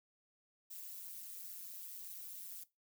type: noise with amplitude modulation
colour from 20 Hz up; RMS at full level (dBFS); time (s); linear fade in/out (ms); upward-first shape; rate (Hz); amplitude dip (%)
violet; -45; 0.7-2.64; 10; sine; 185; 90
effects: noise-tail reverb RT60 0.2 s tail -17 dB re dry